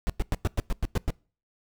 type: noise bursts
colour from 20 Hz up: brown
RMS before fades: -24 dBFS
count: 9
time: 0.07-1.104 s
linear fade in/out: 0 ms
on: 26 ms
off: 100 ms
effects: noise-tail reverb RT60 0.4 s tail -25 dB re dry